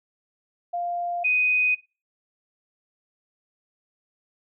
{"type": "tone pair in turn", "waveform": "sine", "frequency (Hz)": [698.5, 2497], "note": ["F5", "D#7"], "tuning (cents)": [0, 6], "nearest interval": "octave + minor seventh", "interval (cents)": 2206, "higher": "second", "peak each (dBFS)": [-25, -19], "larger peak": "second", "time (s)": [[0.73, 1.24], [1.24, 1.75]], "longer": "neither", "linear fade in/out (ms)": 10, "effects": ["noise-tail reverb RT60 0.3 s tail -20 dB re dry"]}